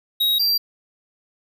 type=tone pair in turn; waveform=square; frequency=3805 / 4724 Hz; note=A#7 / D8; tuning=+35 / +9 cents; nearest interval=major third; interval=374 cents; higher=second; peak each=-17 dBFS; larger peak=neither; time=0.2-0.39 / 0.39-0.58 s; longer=neither; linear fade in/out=10 ms; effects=none